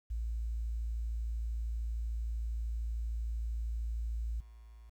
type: tone with level steps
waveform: sine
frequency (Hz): 56.5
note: A1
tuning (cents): +47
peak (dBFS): -33 / -50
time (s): 0.1-4.9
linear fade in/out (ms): 10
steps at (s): 4.4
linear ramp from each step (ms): 5
effects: 11-bit